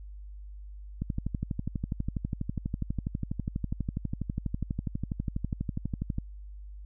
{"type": "click train", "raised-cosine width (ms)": 5, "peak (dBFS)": -18, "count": 64, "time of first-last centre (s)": [1.02, 6.184], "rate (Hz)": 12.2, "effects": ["added 50 Hz sine -41 dBFS peak until 6.85 s"]}